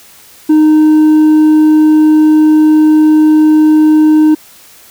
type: tone with hard clipping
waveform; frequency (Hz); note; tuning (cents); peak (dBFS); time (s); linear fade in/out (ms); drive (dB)
sine; 308.6; D#4; -14; -4; 0.49-4.35; 10; 2
effects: white hiss -39 dBFS RMS until 4.9 s